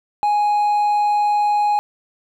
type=tone with hard clipping; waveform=triangle; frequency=831 Hz; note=G#5; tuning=1 cent sharp; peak=-15 dBFS; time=0.23-1.79 s; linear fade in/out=0 ms; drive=5 dB; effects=none